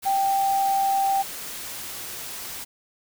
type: tone in noise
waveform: sine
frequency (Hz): 784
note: G5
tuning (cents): 0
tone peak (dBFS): -19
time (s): 0.05-1.23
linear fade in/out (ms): 20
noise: white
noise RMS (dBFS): -35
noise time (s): 0.02-2.65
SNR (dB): +13
effects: none